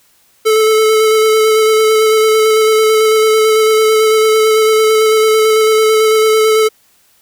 square tone with vibrato, 436.3 Hz, A4, 15 cents flat, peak -8 dBFS, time 0.45-6.69 s, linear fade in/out 20 ms, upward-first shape square, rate 9 Hz, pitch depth 12 cents each way, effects white hiss -52 dBFS RMS until 7.21 s

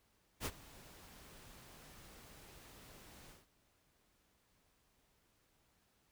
pink noise with ADSR envelope, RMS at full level -38 dBFS, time 0.4-3.47 s, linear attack 57 ms, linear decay 48 ms, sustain -20 dB, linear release 170 ms, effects pink hiss -75 dBFS RMS until 6.11 s

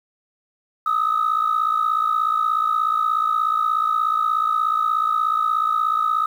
sine tone pair together, 1234.3 / 1291 Hz, D#6 / E6, -14 / -37 cents, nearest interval minor second, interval 77 cents, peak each -19 / -19 dBFS, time 0.86-6.26 s, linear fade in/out 5 ms, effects tanh soft clip ceiling -12 dBFS + 8-bit

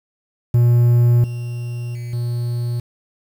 triangle tone with level steps, 120 Hz, B2, 49 cents flat, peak -8 / -21 / -23 / -17 dBFS, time 0.54-2.8 s, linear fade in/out 5 ms, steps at 1.24 / 1.95 / 2.13 s, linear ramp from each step 2 ms, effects 7-bit

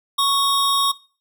square tone pair together, 1108.7 / 3724 Hz, C#6 / A#7, 0 / -2 cents, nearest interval octave + major sixth, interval 2098 cents, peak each -19 dBFS, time 0.18-0.92 s, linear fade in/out 10 ms, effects noise-tail reverb RT60 0.4 s tail -21 dB re dry

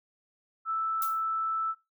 sine tone, 1318.5 Hz, E6, in tune, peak -27 dBFS, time 0.65-1.75 s, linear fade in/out 50 ms
violet noise with exponential decay, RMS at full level -32 dBFS, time 1.02-1.24 s, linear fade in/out 1 ms, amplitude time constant 46 ms
effects noise-tail reverb RT60 0.2 s tail -19 dB re dry

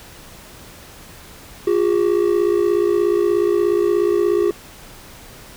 triangle ring-modulated tone, 380.1 Hz, F#4, 47 cents sharp, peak -9 dBFS, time 1.67-4.51 s, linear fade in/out 2 ms, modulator 28.4 Hz, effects pink hiss -41 dBFS RMS until 5.56 s

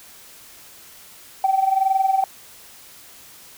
sine tone with amplitude modulation, 771 Hz, G5, 29 cents flat, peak -12 dBFS, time 1.44-2.24 s, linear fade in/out 2 ms, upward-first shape sine, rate 21.6 Hz, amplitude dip 75%, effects tanh soft clip ceiling -8 dBFS + white hiss -45 dBFS RMS until 3.57 s

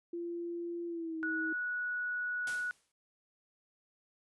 sine tone with pitch glide, 343 to 320 Hz, F4 to D#4, -31 to +49 cents, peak -36 dBFS, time 0.13-1.53 s, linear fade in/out 5 ms, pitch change -120 cents, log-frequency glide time 0.87-1.18 s
sine tone, 1467 Hz, F#6, 15 cents flat, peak -33 dBFS, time 1.23-2.71 s, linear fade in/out 0 ms
white noise with exponential decay, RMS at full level -41 dBFS, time 2.47-2.92 s, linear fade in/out 2 ms, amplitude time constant 96 ms
effects resampled to 24000 Hz

